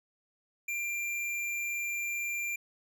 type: tone with hard clipping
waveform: sine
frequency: 2377 Hz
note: D7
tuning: 20 cents sharp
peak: -33 dBFS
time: 0.68-2.56 s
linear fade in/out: 5 ms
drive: 14 dB
effects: none